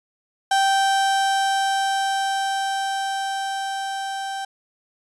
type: tone with level ramp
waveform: 35% pulse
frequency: 781 Hz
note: G5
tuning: 7 cents flat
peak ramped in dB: -14 to -25 dBFS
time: 0.51-4.45 s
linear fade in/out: 5 ms
effects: resampled to 22050 Hz